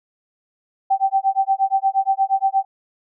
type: tone with tremolo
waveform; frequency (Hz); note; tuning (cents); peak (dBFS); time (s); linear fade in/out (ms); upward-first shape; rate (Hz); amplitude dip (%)
sine; 777; G5; -16; -12; 0.9-2.65; 10; sine; 8.5; 100
effects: none